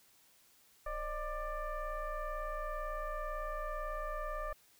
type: tone with frequency modulation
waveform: sine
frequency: 609 Hz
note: D#5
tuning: 37 cents flat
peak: -36 dBFS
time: 0.86-4.53 s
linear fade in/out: 5 ms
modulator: 580 Hz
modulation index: 1.5
effects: white hiss -66 dBFS RMS until 4.79 s